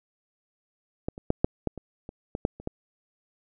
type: clicks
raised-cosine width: 2 ms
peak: -15 / -26 / -8 / -6 / -12 / -24 / -25 / -18 / -9 / -28 / -16 dBFS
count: 11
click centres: 1.085 / 1.179 / 1.304 / 1.445 / 1.673 / 1.777 / 2.091 / 2.351 / 2.451 / 2.6 / 2.674 s
effects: none